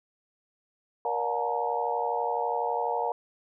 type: tone cluster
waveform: sine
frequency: 473.4 / 581 / 718 / 861 / 933 Hz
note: A#4 / D5 / F5 / A5 / A#5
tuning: +27 / -19 / +48 / -38 / +1 cents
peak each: -32 / -36 / -31 / -32 / -32 dBFS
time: 1.05-3.12 s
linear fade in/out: 2 ms
effects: none